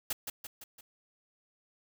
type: noise with echo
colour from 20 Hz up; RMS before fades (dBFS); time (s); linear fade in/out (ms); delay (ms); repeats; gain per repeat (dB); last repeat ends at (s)
white; -33; 0.1-0.13; 5; 170; 4; -5; 0.81
effects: none